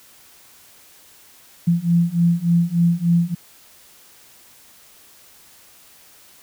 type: beating tone pair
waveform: sine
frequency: 169.1 / 172.5 Hz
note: E3 / F3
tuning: +44 / -21 cents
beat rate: 3.4 Hz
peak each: -18 / -17 dBFS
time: 1.67-3.35 s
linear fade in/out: 10 ms
effects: white hiss -49 dBFS RMS until 6.42 s